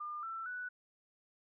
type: tone with pitch steps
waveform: sine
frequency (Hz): 1204 / 1335.9 / 1482.3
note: D6 / E6 / F#6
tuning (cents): +43 / +23 / +3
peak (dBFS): -39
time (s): 0-0.69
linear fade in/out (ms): 10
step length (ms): 230
effects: none